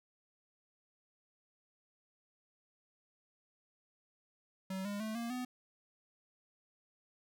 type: tone with pitch steps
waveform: square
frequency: 189.9 / 203.5 / 218.1 / 233.8 / 250.6 Hz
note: F#3 / G#3 / A3 / A#3 / B3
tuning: +45 / -35 / -15 / +5 / +25 cents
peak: -38 dBFS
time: 4.7-5.45 s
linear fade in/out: 5 ms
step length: 150 ms
effects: none